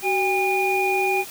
sine tone cluster, 377.8 / 805 / 2438 Hz, F#4 / G5 / D#7, +36 / +46 / -36 cents, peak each -23 dBFS, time 0.02-1.25 s, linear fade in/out 50 ms, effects white hiss -38 dBFS RMS until 1.3 s

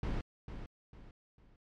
brown noise with echo, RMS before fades -35 dBFS, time 0.03-0.21 s, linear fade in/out 2 ms, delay 450 ms, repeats 3, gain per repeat -9 dB, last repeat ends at 1.56 s, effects low-pass 4000 Hz 12 dB/octave + MP3 96 kbps

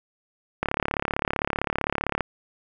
click train, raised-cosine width 0.5 ms, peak -8 dBFS, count 57, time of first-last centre 0.63-2.207 s, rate 35.5 Hz, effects none

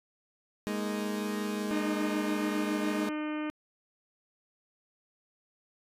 30% pulse chord, Ab suspended second, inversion none, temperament equal, 207.7 / 233.1 / 311.1 Hz, Ab3 / Bb3 / Eb4, 0 / 0 / 0 cents, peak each -30 / -36 / -36 dBFS, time 0.67-3.09 s, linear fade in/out 0 ms
harmonic tone, 303.9 Hz, D#4, 41 cents flat, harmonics 1 / 2 / 3 / 4 / 5 / 6 / 7 / 8 / 9 / 10, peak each -32 / -42 / -46 / -44 / -47 / -49 / -49 / -48 / -55 / -53 dBFS, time 1.71-3.5 s, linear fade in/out 0 ms
effects resampled to 32000 Hz

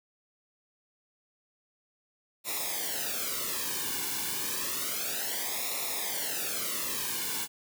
white noise with flanger, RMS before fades -33 dBFS, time 2.44-7.48 s, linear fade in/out 50 ms, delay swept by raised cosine 0.64 to 1.58 ms, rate 0.3 Hz, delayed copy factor -0.85, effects none

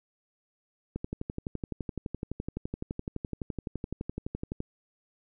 click train, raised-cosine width 3 ms, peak -20 dBFS, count 44, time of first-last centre 0.96-4.604 s, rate 11.8 Hz, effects none

